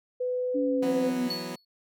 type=tone with pitch glide; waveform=sine; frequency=500 to 506.7 Hz; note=B4 to B4; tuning=+21 to +44 cents; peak=-26 dBFS; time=0.2-1.1 s; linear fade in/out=10 ms; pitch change=+23 cents; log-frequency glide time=0.38-0.93 s
type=linear sweep; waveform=sine; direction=down; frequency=287.1 to 246.9 Hz; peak=-26 dBFS; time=0.54-1.29 s; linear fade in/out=20 ms
type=chord; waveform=15% pulse; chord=E suspended second; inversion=none; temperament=equal; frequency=164.81 / 185 / 246.9 Hz; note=E3 / F#3 / B3; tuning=0 / 0 / 0 cents; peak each=-34 / -31 / -30 dBFS; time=0.82-1.56 s; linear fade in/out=10 ms
type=tone with exponential decay; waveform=triangle; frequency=4400 Hz; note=C#8; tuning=14 cents flat; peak=-26 dBFS; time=1.3-1.65 s; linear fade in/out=5 ms; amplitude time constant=75 ms
effects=none